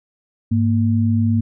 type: tone pair together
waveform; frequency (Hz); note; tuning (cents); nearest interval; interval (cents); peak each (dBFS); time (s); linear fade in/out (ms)
sine; 102.69 / 231.2; G#2 / A#3; -19 / -14; octave + major second; 1405; -16 / -17; 0.51-1.41; 10
effects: none